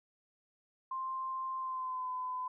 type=tone with pitch glide; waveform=sine; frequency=1049 to 1012.1 Hz; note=C6 to B5; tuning=+4 to +42 cents; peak=-35 dBFS; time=0.91-2.48 s; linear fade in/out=5 ms; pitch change=-62 cents; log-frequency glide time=1.57-2.1 s; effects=none